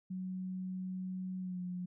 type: tone with pitch glide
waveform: sine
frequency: 185.6 to 179.9 Hz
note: F#3 to F#3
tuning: +6 to -48 cents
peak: -37 dBFS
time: 0.1-1.86 s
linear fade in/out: 10 ms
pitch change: -54 cents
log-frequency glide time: 1.4-1.61 s
effects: none